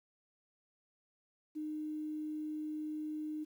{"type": "tone with quantisation", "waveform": "sine", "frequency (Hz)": 306.4, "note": "D#4", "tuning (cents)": -27, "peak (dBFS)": -37, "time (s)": [1.55, 3.45], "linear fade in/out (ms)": 20, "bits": 11, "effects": []}